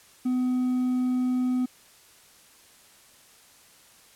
triangle tone with hard clipping, 252.1 Hz, B3, 36 cents sharp, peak -23 dBFS, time 0.25-1.66 s, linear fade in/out 10 ms, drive 5 dB, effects white hiss -55 dBFS RMS until 4.15 s + low-pass 12000 Hz 12 dB/octave

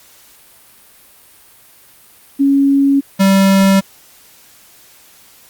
sine / square tone pair in turn, 277.2 / 194.15 Hz, C#4 / G3, 0 / -16 cents, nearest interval tritone, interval 616 cents, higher first, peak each -8 dBFS, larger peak neither, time 2.39-3.01 / 3.19-3.81 s, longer neither, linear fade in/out 20 ms, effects white hiss -45 dBFS RMS until 5.49 s + Opus 48 kbps

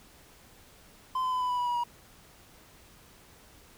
triangle tone with pitch steps, 1030 / 1019.3 / 1008.8 / 998.4 / 988 / 977.8 / 967.7 / 957.7 Hz, C6 / C6 / B5 / B5 / B5 / B5 / B5 / A#5, -28 / -46 / +36 / +19 / 0 / -18 / -36 / +46 cents, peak -25 dBFS, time 1.15-1.838 s, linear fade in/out 5 ms, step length 86 ms, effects pink hiss -56 dBFS RMS until 3.77 s

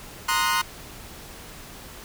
sawtooth chord, C half-diminished seventh, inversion third, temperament equal with one note detuned, 932.3 / 1046.5 / 1244.5 / 1464.7 Hz, Bb5 / C6 / Eb6 / Gb6, 0 / 0 / 0 / -18 cents, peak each -23 / -21 / -25 / -23 dBFS, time 0.28-0.62 s, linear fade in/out 10 ms, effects pink hiss -42 dBFS RMS until 2.04 s

